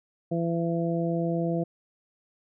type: harmonic tone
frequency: 168.1 Hz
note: E3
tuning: 34 cents sharp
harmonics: 1 / 2 / 3 / 4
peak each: -27 / -30 / -32 / -33 dBFS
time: 0.31-1.64 s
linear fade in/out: 10 ms
effects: none